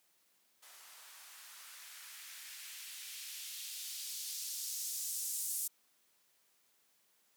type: noise with band-pass filter sweep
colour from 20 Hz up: violet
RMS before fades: -44 dBFS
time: 0.62-5.68 s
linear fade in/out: 10 ms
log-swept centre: 790 to 8600 Hz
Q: 1.2
effects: white hiss -73 dBFS RMS until 7.36 s + high-pass 150 Hz 12 dB/octave